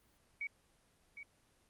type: tone with echo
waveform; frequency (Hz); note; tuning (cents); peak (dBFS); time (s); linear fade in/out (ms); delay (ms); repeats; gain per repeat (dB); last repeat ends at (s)
sine; 2256; C#7; +30; -37; 0.41-0.47; 2; 760; 1; -9; 1.23
effects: pink hiss -71 dBFS RMS until 1.69 s + Opus 24 kbps